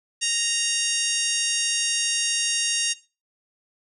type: harmonic tone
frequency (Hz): 932.3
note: A#5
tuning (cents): 0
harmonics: 2 / 3 / 4 / 5 / 6 / 7 / 8 / 9 / 10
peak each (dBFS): -35 / -27 / -30 / -33 / -29 / -29 / -33 / -37 / -30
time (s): 0.21-2.94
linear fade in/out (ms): 20
effects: noise-tail reverb RT60 0.3 s tail -18 dB re dry